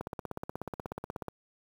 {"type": "click train", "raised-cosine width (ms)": 1, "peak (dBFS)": -22, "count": 22, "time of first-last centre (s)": [0.01, 1.283], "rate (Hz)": 16.5, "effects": ["high-pass 60 Hz 12 dB/octave", "8-bit"]}